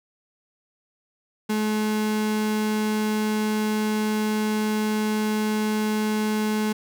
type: tone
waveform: 35% pulse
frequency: 214.2 Hz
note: A3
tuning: 46 cents flat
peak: -20 dBFS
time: 1.49-6.73 s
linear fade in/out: 10 ms
effects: none